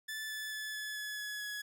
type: tone with pitch steps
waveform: sawtooth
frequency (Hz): 1749 / 1737.9 / 1726.9 / 1716 / 1705.1 / 1694.3 / 1683.6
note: A6 / A6 / A6 / A6 / G#6 / G#6 / G#6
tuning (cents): -11 / -22 / -33 / -44 / +45 / +34 / +23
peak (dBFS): -35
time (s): 0.08-1.62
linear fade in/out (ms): 10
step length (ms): 220
effects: none